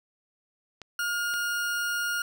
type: clicks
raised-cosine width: 0.2 ms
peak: -24 dBFS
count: 2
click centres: 0.817 / 1.339 s
type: tone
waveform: 40% pulse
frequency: 1423 Hz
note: F6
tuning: 32 cents sharp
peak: -26 dBFS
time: 0.99-2.22 s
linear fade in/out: 2 ms
effects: none